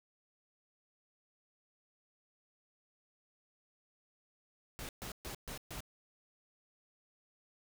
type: noise bursts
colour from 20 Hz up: pink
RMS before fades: -44 dBFS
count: 5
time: 4.79-5.805 s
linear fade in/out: 0 ms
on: 99 ms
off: 130 ms
effects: none